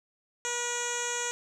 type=tone with low-pass filter; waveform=10% pulse; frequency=481.5 Hz; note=B4; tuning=44 cents flat; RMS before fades=-32 dBFS; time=0.45-1.31 s; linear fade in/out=0 ms; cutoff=6900 Hz; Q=4.9; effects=none